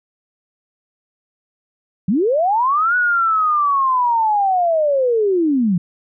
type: linear two-way sweep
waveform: sine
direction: up then down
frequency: 164.81 to 1480 to 164.81 Hz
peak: -13 dBFS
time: 2.08-5.78 s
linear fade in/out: 5 ms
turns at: 2.96 s
effects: none